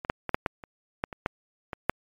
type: clicks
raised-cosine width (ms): 0.5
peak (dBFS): -20 / -7 / -15 / -6 / -10 / -26 / -11 / -23 / -10 / -18 / -6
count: 11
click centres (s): 0.049 / 0.099 / 0.293 / 0.345 / 0.462 / 0.638 / 1.039 / 1.128 / 1.261 / 1.732 / 1.896
effects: MP3 96 kbps